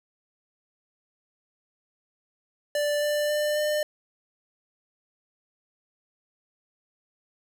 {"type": "tone with pitch steps", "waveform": "square", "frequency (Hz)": [587.3, 592.1, 596.9, 601.7], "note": ["D5", "D5", "D5", "D5"], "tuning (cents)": [0, 14, 28, 42], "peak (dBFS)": -24, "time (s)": [2.75, 3.83], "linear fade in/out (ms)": 2, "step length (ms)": 270, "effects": []}